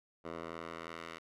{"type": "tone with band-pass filter sweep", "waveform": "10% pulse", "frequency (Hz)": 82.8, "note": "E2", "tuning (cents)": 8, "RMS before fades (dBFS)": -45, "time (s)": [0.24, 1.19], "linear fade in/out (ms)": 20, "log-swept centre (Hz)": [760, 2000], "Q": 0.82, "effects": []}